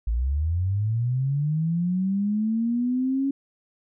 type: linear sweep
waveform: sine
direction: up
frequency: 52.7 to 277.2 Hz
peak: -21 dBFS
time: 0.07-3.31 s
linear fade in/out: 5 ms
effects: none